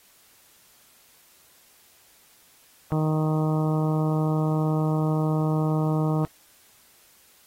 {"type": "harmonic tone", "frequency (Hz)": 155.56, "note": "D#3", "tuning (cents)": 0, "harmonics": [1, 2, 3, 4, 5, 6, 7, 8], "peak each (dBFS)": [-22, -28, -32, -34, -36, -38, -39, -40], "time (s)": [2.92, 6.25], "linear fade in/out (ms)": 0, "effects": ["white hiss -57 dBFS RMS until 7.46 s", "AAC 48 kbps"]}